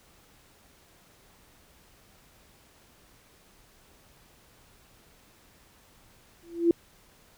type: tone with exponential growth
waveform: sine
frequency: 339.3 Hz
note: F4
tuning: 50 cents flat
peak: -14 dBFS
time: 6.43-6.71 s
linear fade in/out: 2 ms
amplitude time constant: 59 ms
effects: pink hiss -59 dBFS RMS until 7.37 s